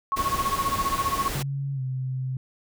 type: tone with tremolo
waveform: sine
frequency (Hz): 1100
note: C#6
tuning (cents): -14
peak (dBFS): -20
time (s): 0.12-1.28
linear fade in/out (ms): 0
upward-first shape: sine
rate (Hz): 15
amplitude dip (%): 90
type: noise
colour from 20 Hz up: pink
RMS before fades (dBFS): -31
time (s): 0.16-1.43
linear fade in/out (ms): 10
type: tone with pitch glide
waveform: sine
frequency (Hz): 138.59 to 130.06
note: C#3 to C3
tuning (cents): 0 to -10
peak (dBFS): -26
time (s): 1.35-2.37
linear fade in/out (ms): 2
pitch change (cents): -110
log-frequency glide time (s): 1.74-1.81
effects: none